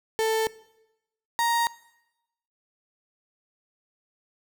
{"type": "tone pair in turn", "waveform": "35% pulse", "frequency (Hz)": [442.8, 935.3], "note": ["A4", "A#5"], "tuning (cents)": [11, 6], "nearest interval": "octave + minor second", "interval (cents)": 1295, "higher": "second", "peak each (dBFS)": -20, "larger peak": "neither", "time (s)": [[0.19, 0.47], [1.39, 1.67]], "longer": "neither", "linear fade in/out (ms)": 0, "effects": ["noise-tail reverb RT60 0.9 s tail -20 dB re dry"]}